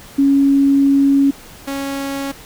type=tone pair in turn; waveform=sine / sawtooth; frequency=277.2 / 275.9 Hz; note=C#4 / C#4; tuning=0 / -8 cents; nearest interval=unison; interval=8 cents; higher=first; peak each=-9 / -17 dBFS; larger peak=first; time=0.18-1.31 / 1.67-2.32 s; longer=first; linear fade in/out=10 ms; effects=pink hiss -39 dBFS RMS until 2.45 s